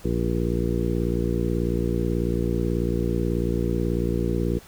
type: harmonic tone with a mistuned harmonic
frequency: 58.27 Hz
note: A#1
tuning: in tune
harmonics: 1 / 2 / 3 / 4 / 5 / 6 / 7 / 8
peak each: -27 / -29 / -28 / -31 / -32 / -29 / -32 / -33 dBFS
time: 0.04-4.59 s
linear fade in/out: 10 ms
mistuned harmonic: 8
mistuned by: +40 cents
effects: pink hiss -48 dBFS RMS until 4.67 s